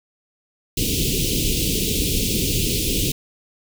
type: band-stop noise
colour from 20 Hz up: pink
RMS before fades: -21 dBFS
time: 0.77-3.12 s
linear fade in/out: 5 ms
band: 460 to 2600 Hz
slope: 48 dB/octave
effects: none